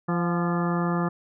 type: harmonic tone with a mistuned harmonic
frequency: 172.4 Hz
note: F3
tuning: 22 cents flat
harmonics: 1 / 2 / 3 / 4 / 5 / 6 / 7 / 8 / 10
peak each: -24 / -30 / -35 / -35 / -36 / -37 / -32 / -39 / -40 dBFS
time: 0.08-1.09 s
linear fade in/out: 10 ms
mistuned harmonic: 4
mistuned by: +44 cents
effects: none